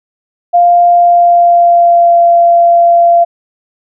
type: tone with pitch glide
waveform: sine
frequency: 698.5 to 686.9 Hz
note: F5 to F5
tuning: 0 to -29 cents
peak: -3 dBFS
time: 0.53-3.25 s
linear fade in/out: 20 ms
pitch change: -29 cents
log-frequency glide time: 0.89-2.2 s
effects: none